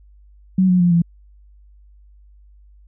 sine tone with pitch steps, 187.2 / 181.24 / 175.47 / 169.89 Hz, F#3 / F#3 / F3 / F3, +20 / -36 / +8 / -47 cents, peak -11 dBFS, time 0.58-1.02 s, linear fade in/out 5 ms, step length 110 ms, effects added 50 Hz sine -45 dBFS peak until 2.87 s

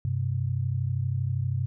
sine tone pair together, 97.39 / 130 Hz, G2 / C3, -11 / -11 cents, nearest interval perfect fourth, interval 500 cents, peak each -28 / -27 dBFS, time 0.05-1.66 s, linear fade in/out 0 ms, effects none

